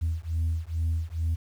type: beating tone pair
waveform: sine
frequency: 80.6 / 82.9 Hz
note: E2 / E2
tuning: -38 / +10 cents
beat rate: 2.3 Hz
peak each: -27 dBFS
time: 0.01-1.36 s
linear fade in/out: 20 ms
effects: tanh soft clip ceiling -21 dBFS + 9-bit